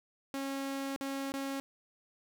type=tone with dropouts; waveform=sawtooth; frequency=273.3 Hz; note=C#4; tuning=24 cents flat; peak=-31 dBFS; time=0.34-1.6 s; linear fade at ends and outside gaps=0 ms; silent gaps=0.962-1.01 / 1.32-1.339 s; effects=none